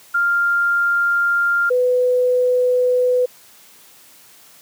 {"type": "tone pair in turn", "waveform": "sine", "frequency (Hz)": [1396.9, 499], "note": ["F6", "B4"], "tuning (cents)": [0, 18], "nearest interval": "octave + tritone", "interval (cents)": 1782, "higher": "first", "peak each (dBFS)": [-14, -13], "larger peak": "second", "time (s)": [[0.14, 1.7], [1.7, 3.26]], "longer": "neither", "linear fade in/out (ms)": 10, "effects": ["white hiss -47 dBFS RMS until 4.61 s", "high-pass 100 Hz 12 dB/octave"]}